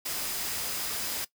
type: tone in noise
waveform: sine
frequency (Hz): 4978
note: D#8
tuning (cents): 0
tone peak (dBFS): -42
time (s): 0.05-1.25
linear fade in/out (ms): 10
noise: white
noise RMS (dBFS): -33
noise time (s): 0.05-1.25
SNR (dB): -12
effects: noise-tail reverb RT60 0.1 s tail -18 dB re dry